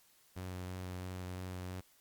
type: tone with vibrato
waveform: sawtooth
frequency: 91.6 Hz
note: F#2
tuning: 17 cents flat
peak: -37 dBFS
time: 0.36-1.81 s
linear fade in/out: 10 ms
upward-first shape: sine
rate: 3 Hz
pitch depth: 15 cents each way
effects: white hiss -67 dBFS RMS until 2 s + Opus 48 kbps